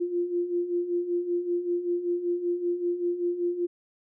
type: beating tone pair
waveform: sine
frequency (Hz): 346.2 / 351.4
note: F4 / F4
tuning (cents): -15 / +11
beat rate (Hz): 5.2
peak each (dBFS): -32 / -26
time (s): 0-3.67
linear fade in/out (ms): 20
effects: none